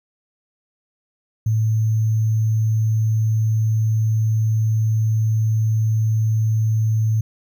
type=tone with sample-and-hold; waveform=sine; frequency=110 Hz; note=A2; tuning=in tune; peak=-15 dBFS; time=1.46-7.21 s; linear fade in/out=5 ms; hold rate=6300 Hz; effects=none